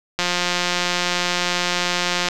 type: click train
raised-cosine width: 0.2 ms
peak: -3 dBFS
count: 372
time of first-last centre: 0.19-2.286 s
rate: 177 Hz
effects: none